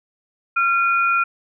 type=tone pair together; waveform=sine; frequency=1376 / 2452 Hz; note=F6 / D#7; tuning=-26 / -26 cents; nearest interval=minor seventh; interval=1000 cents; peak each=-16 / -21 dBFS; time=0.56-1.24 s; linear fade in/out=10 ms; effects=none